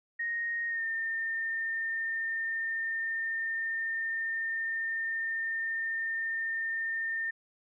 sine tone with pitch glide, 1864.7 to 1812.7 Hz, A#6 to A#6, 0 to -49 cents, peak -30 dBFS, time 0.19-7.31 s, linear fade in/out 10 ms, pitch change -49 cents, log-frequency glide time 0.68-0.84 s, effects none

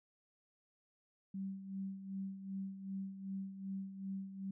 sine tone with tremolo, 193.5 Hz, G3, 22 cents flat, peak -38 dBFS, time 1.34-4.51 s, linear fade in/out 5 ms, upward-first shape sine, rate 2.6 Hz, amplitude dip 65%, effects none

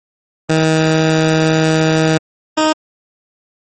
15% pulse tone pair in turn, 158.7 / 311.2 Hz, D#3 / D#4, +35 / 0 cents, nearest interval octave, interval 1165 cents, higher second, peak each -4 dBFS, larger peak neither, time 0.49-2.18 / 2.57-2.73 s, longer first, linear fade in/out 10 ms, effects MP3 32 kbps

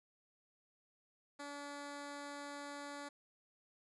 10% pulse tone, 286.7 Hz, D4, 42 cents flat, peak -37 dBFS, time 1.39-3.09 s, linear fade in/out 10 ms, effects resampled to 24000 Hz

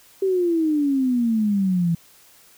sine exponential sweep, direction down, 391.5 to 164.8 Hz, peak -17 dBFS, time 0.22-1.95 s, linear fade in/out 5 ms, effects white hiss -52 dBFS RMS until 2.57 s

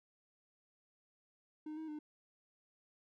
triangle tone with pitch steps, 306.9 / 316.7 / 302.1 Hz, D#4 / D#4 / D4, -24 / +31 / +49 cents, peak -40 dBFS, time 1.66-1.99 s, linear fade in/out 5 ms, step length 110 ms, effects none

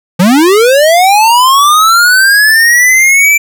square linear sweep, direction up, 164.81 to 2349 Hz, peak -4 dBFS, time 0.19-3.38 s, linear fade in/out 10 ms, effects none

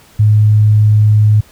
sine tone, 106.3 Hz, G#2, 41 cents sharp, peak -5 dBFS, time 0.19-1.41 s, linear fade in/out 10 ms, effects pink hiss -44 dBFS RMS until 1.51 s

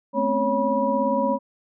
sine tone cluster, 216.8 / 253.7 / 270.7 / 554 / 972 Hz, A3 / B3 / C#4 / C#5 / B5, -25 / +47 / -41 / -1 / -28 cents, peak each -27 / -28 / -29 / -23 / -24 dBFS, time 0.13-1.39 s, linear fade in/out 50 ms, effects none

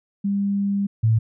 sine tone pair in turn, 199.9 / 111.67 Hz, G3 / A2, +34 / +26 cents, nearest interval minor seventh, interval 1008 cents, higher first, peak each -19 / -14 dBFS, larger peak second, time 0.24-0.87 / 1.03-1.19 s, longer first, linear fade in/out 10 ms, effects none

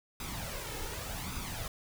pink noise with flanger, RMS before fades -39 dBFS, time 0.2-1.68 s, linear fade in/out 2 ms, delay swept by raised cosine 0.81 to 2.31 ms, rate 0.87 Hz, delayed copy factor +0.6, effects none

